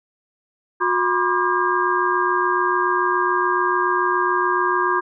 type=tone cluster; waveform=sine; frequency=361 / 975 / 1062 / 1192 / 1612 Hz; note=F#4 / B5 / C6 / D6 / G6; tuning=-43 / -23 / +25 / +25 / +48 cents; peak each=-23 dBFS; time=0.8-5.01 s; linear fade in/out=20 ms; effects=none